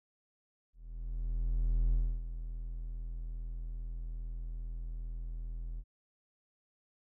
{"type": "tone with ADSR envelope", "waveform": "triangle", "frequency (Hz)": 41.2, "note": "E1", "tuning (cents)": 0, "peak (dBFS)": -23, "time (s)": [0.73, 5.84], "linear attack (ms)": 1200, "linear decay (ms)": 280, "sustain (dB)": -12, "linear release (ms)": 53, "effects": []}